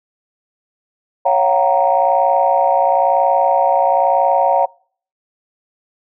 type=chord; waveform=sine; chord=Gb major seventh; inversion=second; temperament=equal with one note detuned; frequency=554.4 / 698.5 / 759.5 / 932.3 Hz; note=Db5 / F5 / Gb5 / Bb5; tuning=0 / 0 / +45 / 0 cents; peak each=-16 dBFS; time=1.25-4.66 s; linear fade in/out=10 ms; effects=noise-tail reverb RT60 0.5 s tail -26 dB re dry + tanh soft clip ceiling -1 dBFS